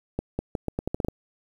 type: accelerating click train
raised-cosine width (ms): 2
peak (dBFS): -13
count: 10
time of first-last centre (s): 0.19-1.085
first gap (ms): 200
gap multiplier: 0.81
effects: 8-bit